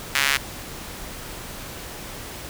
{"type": "tone with high-pass filter", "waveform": "sawtooth", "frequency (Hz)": 139.3, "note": "C#3", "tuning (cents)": 9, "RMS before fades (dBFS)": -21, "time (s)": [0.15, 0.37], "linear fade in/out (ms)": 2, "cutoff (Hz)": 1900, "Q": 1.5, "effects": ["pink hiss -36 dBFS RMS until 2.49 s"]}